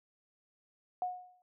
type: tone with exponential decay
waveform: sine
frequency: 727 Hz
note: F#5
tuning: 31 cents flat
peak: -29 dBFS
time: 1.02-1.42 s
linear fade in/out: 1 ms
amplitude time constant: 86 ms
effects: none